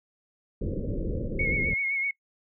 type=low-pass noise; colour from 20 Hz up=pink; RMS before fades=-30 dBFS; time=0.61-1.74 s; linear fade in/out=5 ms; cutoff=560 Hz; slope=96 dB/octave
type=tone with vibrato; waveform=sine; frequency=2189 Hz; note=C#7; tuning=22 cents flat; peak=-25 dBFS; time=1.39-2.11 s; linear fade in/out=5 ms; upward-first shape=sine; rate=7.8 Hz; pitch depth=39 cents each way
effects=noise-tail reverb RT60 0.1 s tail -23 dB re dry